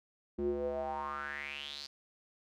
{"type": "tone with band-pass filter sweep", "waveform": "square", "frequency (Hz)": 71.2, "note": "C#2", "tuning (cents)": 47, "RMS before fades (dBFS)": -38, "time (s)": [0.38, 1.87], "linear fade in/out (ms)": 10, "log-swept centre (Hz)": [300, 4800], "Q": 6.6, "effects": []}